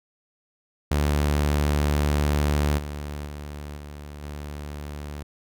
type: tone with level steps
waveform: sawtooth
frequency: 73.42 Hz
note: D2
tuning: in tune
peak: -16 / -27 / -30 / -33 / -29 dBFS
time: 0.91-5.23 s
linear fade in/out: 5 ms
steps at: 2.77 / 3.25 / 3.76 / 4.22 s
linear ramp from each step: 20 ms
effects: none